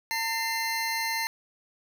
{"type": "tone pair together", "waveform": "25% pulse", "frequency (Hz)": [904.1, 2083], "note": ["A5", "C7"], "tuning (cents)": [47, -8], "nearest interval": "octave + major second", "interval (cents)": 1445, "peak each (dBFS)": [-27, -26], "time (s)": [0.11, 1.27], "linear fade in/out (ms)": 0, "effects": []}